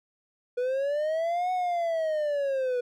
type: linear two-way sweep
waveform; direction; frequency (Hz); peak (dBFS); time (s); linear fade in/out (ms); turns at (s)
triangle; up then down; 485.1 to 740 to 485.1; -23; 0.57-2.81; 10; 1.52
effects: none